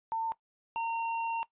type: tone pair in turn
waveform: sine / square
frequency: 902 / 916.2 Hz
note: A5 / A#5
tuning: +43 / -30 cents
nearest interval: unison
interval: 27 cents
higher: second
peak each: -29 / -31 dBFS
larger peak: first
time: 0.12-0.32 / 0.76-1.43 s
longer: second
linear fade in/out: 0 ms
effects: noise-tail reverb RT60 0.1 s tail -18 dB re dry + resampled to 8000 Hz